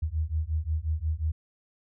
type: beating tone pair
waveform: sine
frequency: 76 / 81.6 Hz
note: D#2 / E2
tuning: -40 / -17 cents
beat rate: 5.6 Hz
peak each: -29 dBFS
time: 0.02-1.32 s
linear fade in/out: 10 ms
effects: none